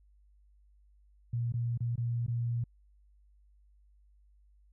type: tone with dropouts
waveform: sine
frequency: 118.5 Hz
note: A#2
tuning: 29 cents sharp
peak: -29 dBFS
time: 1.33-2.64 s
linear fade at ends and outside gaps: 5 ms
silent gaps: 1.523-1.539 / 1.776-1.805 / 1.958-1.978 / 2.265-2.28 s
effects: added 50 Hz sine -60 dBFS peak until 4.72 s